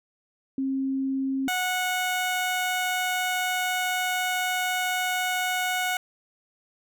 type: tone pair in turn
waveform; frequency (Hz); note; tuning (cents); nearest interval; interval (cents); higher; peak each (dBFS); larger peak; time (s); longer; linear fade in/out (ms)
sine / 15% pulse; 268.2 / 734; C4 / F#5; +43 / -14; octave + perfect fourth; 1743; second; -24 / -18; second; 0.58-1.48 / 1.48-5.97; second; 2
effects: none